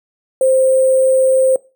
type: tone with sample-and-hold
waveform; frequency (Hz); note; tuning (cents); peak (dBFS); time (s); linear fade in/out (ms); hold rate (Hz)
sine; 523.3; C5; 0; -9; 0.41-1.56; 2; 8820
effects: noise-tail reverb RT60 0.3 s tail -21 dB re dry